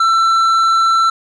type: tone with tanh clipping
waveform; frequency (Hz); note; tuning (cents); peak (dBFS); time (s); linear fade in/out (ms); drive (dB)
triangle; 1339; E6; +27; -11; 0-1.1; 5; 12
effects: none